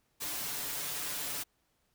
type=noise with comb filter; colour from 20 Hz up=white; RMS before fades=-37 dBFS; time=0.2-1.44 s; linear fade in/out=20 ms; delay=6.9 ms; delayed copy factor=+0.7; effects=pink hiss -75 dBFS RMS until 1.94 s